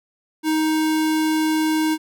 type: tone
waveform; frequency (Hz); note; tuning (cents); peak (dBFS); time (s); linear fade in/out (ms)
square; 313.3; D#4; +12; -18; 0.43-1.98; 50
effects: none

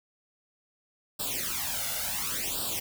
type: noise with flanger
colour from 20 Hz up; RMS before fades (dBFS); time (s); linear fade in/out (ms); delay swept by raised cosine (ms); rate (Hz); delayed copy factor
white; -32; 1.19-2.8; 10; 0.23 to 1.43; 0.7; +0.95
effects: none

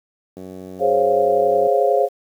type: click train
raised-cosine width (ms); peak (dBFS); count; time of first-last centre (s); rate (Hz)
2; -21; 122; 0.37-1.668; 93.2
type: chord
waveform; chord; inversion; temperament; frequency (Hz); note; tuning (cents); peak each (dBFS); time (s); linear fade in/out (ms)
sine; Db major seventh; second; equal; 415.3 / 523.3 / 554.4 / 698.5; Ab4 / C5 / Db5 / F5; 0 / 0 / 0 / 0; -19; 0.79-2.09; 50
effects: high-pass 150 Hz 12 dB/octave + 8-bit

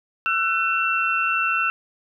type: tone cluster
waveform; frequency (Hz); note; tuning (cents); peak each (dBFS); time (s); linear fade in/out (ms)
sine; 1334 / 1495 / 2701; E6 / F#6 / E7; +20 / +17 / +42; -23 / -26 / -22; 0.26-1.7; 0
effects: none

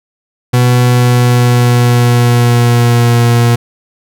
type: tone with pitch glide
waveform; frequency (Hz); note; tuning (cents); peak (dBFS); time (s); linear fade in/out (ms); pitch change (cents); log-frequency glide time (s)
40% pulse; 123.47 to 118.78; B2 to A#2; 0 to +33; -5; 0.53-3.56; 10; -67; 0.8-3.2
effects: none

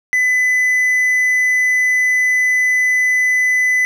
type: tone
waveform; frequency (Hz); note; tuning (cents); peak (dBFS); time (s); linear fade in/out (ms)
triangle; 2005; B6; +26; -10; 0.13-3.85; 0
effects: none

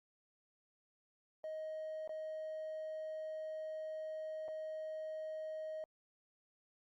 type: tone with dropouts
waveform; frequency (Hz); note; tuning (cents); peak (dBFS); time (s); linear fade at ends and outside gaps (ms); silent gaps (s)
triangle; 627; D#5; +13; -38; 1.44-5.84; 1; 2.076-2.093 / 4.481-4.485
effects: tanh soft clip ceiling -36 dBFS + Opus 48 kbps

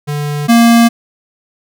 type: tone pair in turn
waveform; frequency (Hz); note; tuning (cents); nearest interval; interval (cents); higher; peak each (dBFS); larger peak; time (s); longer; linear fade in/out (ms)
square; 146.83 / 233.1; D3 / A#3; 0 / 0; minor sixth; 800; second; -16 / -5; second; 0.07-0.48 / 0.48-0.89; neither; 20
effects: none

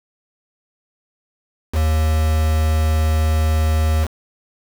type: tone with quantisation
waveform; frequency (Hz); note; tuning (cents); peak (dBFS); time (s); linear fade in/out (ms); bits
triangle; 78.3; D#2; +11; -12; 1.72-4.08; 50; 4
effects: none

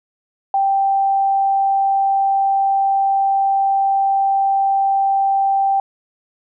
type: tone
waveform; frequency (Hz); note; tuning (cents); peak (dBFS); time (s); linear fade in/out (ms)
sine; 784; G5; 0; -13; 0.54-5.8; 2
effects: none

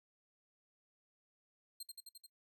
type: tone with echo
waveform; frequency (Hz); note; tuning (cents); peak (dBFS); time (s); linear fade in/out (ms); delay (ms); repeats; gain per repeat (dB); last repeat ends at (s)
20% pulse; 4186; C8; 0; -38; 1.8-1.83; 5; 87; 5; -2; 2.265
effects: noise-tail reverb RT60 0.1 s tail -21 dB re dry

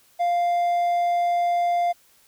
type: tone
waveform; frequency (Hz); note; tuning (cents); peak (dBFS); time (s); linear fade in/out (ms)
triangle; 698; F5; -1; -17; 0.19-1.93; 20
effects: white hiss -58 dBFS RMS until 2.27 s

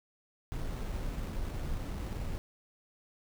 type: noise with sample-and-hold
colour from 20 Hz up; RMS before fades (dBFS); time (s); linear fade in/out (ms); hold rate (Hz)
brown; -36; 0.52-2.38; 0; 4900
effects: none

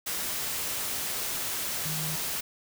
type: tone in noise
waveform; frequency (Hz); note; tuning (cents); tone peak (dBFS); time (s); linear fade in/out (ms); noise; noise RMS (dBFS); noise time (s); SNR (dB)
sine; 155.7; D#3; +2; -34; 1.85-2.16; 10; white; -32; 0.06-2.41; -5
effects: none

